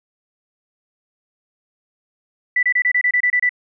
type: tone bursts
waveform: sine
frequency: 1977 Hz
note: B6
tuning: 1 cent sharp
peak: -13 dBFS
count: 10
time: 2.56-3.493 s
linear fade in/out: 5 ms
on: 69 ms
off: 27 ms
effects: none